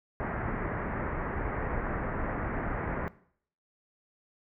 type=low-pass noise; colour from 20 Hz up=pink; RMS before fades=-33 dBFS; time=0.2-3.08 s; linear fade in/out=0 ms; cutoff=2000 Hz; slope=48 dB/octave; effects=noise-tail reverb RT60 0.6 s tail -19 dB re dry